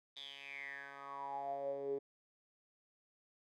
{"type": "tone with band-pass filter sweep", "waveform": "10% pulse", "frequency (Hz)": 139.5, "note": "C#3", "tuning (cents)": 11, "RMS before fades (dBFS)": -44, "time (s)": [0.16, 1.99], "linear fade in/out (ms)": 10, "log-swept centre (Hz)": [3700, 380], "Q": 9.5, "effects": []}